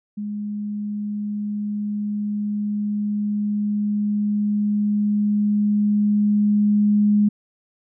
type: tone with level ramp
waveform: sine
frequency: 207.7 Hz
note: G#3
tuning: in tune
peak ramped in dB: -25 to -13 dBFS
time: 0.17-7.29 s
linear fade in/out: 10 ms
effects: none